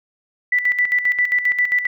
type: tone with tremolo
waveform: sine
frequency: 1975.5 Hz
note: B6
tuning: in tune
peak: -13 dBFS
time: 0.52-1.87 s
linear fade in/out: 5 ms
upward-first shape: square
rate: 7.5 Hz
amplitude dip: 65%
effects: none